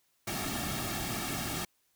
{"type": "noise with comb filter", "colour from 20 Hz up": "pink", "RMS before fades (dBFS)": -35, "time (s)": [0.27, 1.65], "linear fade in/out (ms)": 5, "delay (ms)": 2, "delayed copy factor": -0.75, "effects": ["white hiss -73 dBFS RMS until 1.95 s"]}